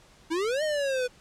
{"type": "exponential two-way sweep", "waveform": "square", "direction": "up then down", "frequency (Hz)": [311.1, 627, 488.9], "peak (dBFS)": -26, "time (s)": [0.3, 1.08], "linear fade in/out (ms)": 20, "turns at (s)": 0.63, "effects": ["pink hiss -56 dBFS RMS until 1.2 s", "low-pass 8000 Hz 12 dB/octave"]}